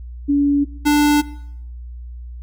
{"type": "tone pair in turn", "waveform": ["sine", "square"], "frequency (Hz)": [285.1, 294.3], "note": ["C#4", "D4"], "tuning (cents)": [49, 4], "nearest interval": "minor second", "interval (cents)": 55, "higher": "second", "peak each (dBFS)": -12, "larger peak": "neither", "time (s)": [[0.28, 0.65], [0.85, 1.22]], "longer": "neither", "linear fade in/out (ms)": 20, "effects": ["noise-tail reverb RT60 0.7 s tail -19 dB re dry", "added 60 Hz sine -30 dBFS peak until 2.42 s"]}